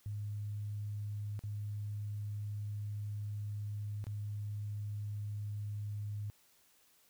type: tone with dropouts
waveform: sine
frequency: 103.83 Hz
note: G#2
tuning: in tune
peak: -37 dBFS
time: 0.06-6.3 s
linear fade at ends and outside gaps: 0 ms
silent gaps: 1.392-1.437 / 4.041-4.068 s
effects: white hiss -68 dBFS RMS until 7.09 s